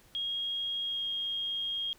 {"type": "tone with pitch glide", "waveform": "sine", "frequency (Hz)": [3269, 3248], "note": ["G#7", "G#7"], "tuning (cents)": [-28, -39], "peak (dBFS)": -31, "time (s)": [0.15, 1.93], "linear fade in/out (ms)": 0, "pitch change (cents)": -11, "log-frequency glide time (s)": [0.85, 1.05], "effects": ["pink hiss -61 dBFS RMS until 1.98 s"]}